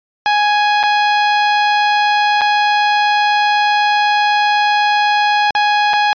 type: tone with dropouts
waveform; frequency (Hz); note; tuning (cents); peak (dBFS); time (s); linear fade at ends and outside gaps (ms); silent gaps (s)
sawtooth; 832; G#5; +3; -7; 0.26-6.13; 0; 0.83-0.836 / 2.41-2.416 / 5.507-5.551 / 5.933-5.937
effects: resampled to 11025 Hz